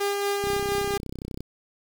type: tone with tremolo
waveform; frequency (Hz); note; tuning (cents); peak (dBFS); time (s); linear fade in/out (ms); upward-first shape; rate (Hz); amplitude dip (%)
sawtooth; 402.8; G4; +47; -19; 0-0.98; 10; sine; 4.3; 30
type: click train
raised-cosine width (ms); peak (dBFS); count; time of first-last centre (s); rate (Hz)
3; -22; 32; 0.44-1.406; 32.1
effects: 7-bit